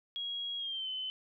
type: tone with pitch glide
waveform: sine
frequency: 3300 to 3044 Hz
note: G#7 to F#7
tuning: -12 to +48 cents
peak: -35 dBFS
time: 0.16-1.1 s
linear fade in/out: 0 ms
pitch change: -140 cents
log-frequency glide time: 0.58-0.89 s
effects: none